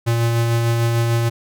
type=tone with tremolo; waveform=square; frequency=116.54 Hz; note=A#2; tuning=in tune; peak=-15 dBFS; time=0.06-1.3 s; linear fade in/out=20 ms; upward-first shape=sine; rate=6.7 Hz; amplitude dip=25%; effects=none